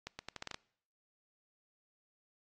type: accelerating click train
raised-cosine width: 0.2 ms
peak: -24 dBFS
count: 8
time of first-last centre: 0.07-0.544 s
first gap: 120 ms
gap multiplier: 0.8
effects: noise-tail reverb RT60 0.6 s tail -23 dB re dry + AAC 32 kbps